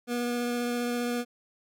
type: tone with vibrato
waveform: 25% pulse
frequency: 241.3 Hz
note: B3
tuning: 40 cents flat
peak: -24 dBFS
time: 0.07-1.25 s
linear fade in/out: 50 ms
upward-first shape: triangle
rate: 15 Hz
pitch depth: 11 cents each way
effects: none